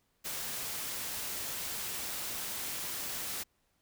white noise, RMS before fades -38 dBFS, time 0.24-3.44 s, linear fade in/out 20 ms, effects pink hiss -75 dBFS RMS until 3.81 s

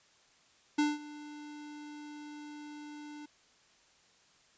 square tone with ADSR envelope, 297 Hz, D4, 20 cents sharp, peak -25 dBFS, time 0.78-3.26 s, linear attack 10 ms, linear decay 190 ms, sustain -20 dB, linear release 8 ms, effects white hiss -65 dBFS RMS until 4.57 s + resampled to 16000 Hz

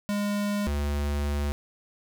square tone pair in turn, 204.8 / 72.41 Hz, G#3 / D2, -24 / -24 cents, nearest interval octave + tritone, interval 1800 cents, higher first, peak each -26 dBFS, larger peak neither, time 0.09-0.67 / 0.67-1.52 s, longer second, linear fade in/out 0 ms, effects none

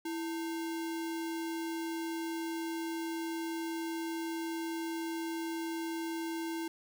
sine tone with sample-and-hold, 329.6 Hz, E4, in tune, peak -34 dBFS, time 0.05-6.68 s, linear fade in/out 5 ms, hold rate 1225 Hz, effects none

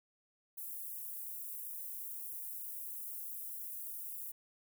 white high-pass noise, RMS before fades -44 dBFS, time 0.57-4.32 s, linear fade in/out 10 ms, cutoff 11000 Hz, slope 24 dB/octave, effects none

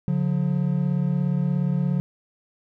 triangle tone pair together, 142.39 / 179.4 Hz, C#3 / F3, +47 / +47 cents, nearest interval major third, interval 400 cents, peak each -21 dBFS, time 0.08-2 s, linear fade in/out 0 ms, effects none

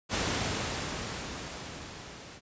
pink noise with level ramp, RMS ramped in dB -28 to -47 dBFS, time 0.09-2.41 s, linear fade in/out 50 ms, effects high-pass 60 Hz 12 dB/octave + resampled to 16000 Hz

